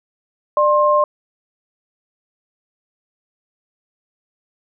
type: tone pair together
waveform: sine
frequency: 595.9 / 1061 Hz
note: D5 / C6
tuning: +25 / +24 cents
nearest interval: minor seventh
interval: 999 cents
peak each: -14 dBFS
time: 0.57-1.04 s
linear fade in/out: 2 ms
effects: none